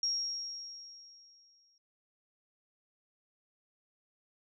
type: tone with exponential decay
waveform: sine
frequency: 5588 Hz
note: F8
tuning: in tune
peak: -28 dBFS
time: 0.03-1.78 s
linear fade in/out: 2 ms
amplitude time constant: 380 ms
effects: none